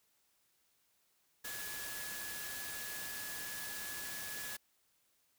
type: tone in noise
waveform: sine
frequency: 1694 Hz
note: G#6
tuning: 34 cents sharp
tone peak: -47 dBFS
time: 1.44-4.57 s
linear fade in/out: 10 ms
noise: white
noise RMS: -44 dBFS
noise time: 1.44-4.57 s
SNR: -6 dB
effects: white hiss -75 dBFS RMS until 5.38 s